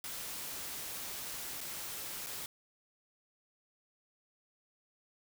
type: noise with dropouts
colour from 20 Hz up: white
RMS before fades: -42 dBFS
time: 0.04-2.46 s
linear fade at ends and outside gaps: 2 ms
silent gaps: 1.607-1.611 / 2.264-2.268 s
effects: none